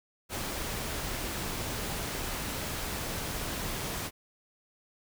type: noise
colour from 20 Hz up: pink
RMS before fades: -35 dBFS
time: 0.29-4.11 s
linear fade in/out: 50 ms
effects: none